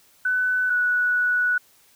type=tone pair in turn; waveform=sine; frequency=1500 / 1473.4 Hz; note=F#6 / F#6; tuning=+23 / -8 cents; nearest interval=unison; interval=31 cents; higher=first; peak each=-19 / -18 dBFS; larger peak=second; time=0.25-0.7 / 0.7-1.58 s; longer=second; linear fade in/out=5 ms; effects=white hiss -57 dBFS RMS until 1.95 s